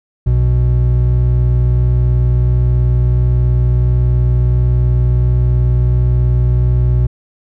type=tone pair together; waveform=triangle; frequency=61.45 / 122.9 Hz; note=B1 / B2; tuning=-8 / -8 cents; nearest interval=octave; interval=1200 cents; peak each=-10 dBFS; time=0.26-7.07 s; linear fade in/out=10 ms; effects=none